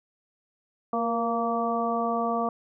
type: harmonic tone with a mistuned harmonic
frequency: 231.1 Hz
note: A#3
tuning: 15 cents flat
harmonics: 1 / 2 / 3 / 4 / 5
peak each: -30 / -31 / -28 / -36 / -30 dBFS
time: 0.93-2.49 s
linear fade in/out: 2 ms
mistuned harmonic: 2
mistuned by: +30 cents
effects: none